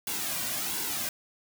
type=noise with flanger; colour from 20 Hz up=white; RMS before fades=-32 dBFS; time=0.07-1.09 s; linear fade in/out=2 ms; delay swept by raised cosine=1.6 to 2.34 ms; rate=1.4 Hz; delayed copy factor=-0.65; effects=none